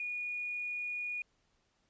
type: tone with quantisation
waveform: sine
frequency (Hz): 2449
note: D#7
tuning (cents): -28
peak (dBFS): -35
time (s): 0-1.22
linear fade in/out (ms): 2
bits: 10
effects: pink hiss -75 dBFS RMS until 1.89 s + resampled to 16000 Hz